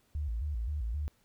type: tone with vibrato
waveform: sine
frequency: 64.6 Hz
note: C2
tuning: 21 cents flat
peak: -31 dBFS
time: 0.15-1.08 s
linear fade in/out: 0 ms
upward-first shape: square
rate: 3.8 Hz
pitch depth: 240 cents each way
effects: pink hiss -70 dBFS RMS until 1.24 s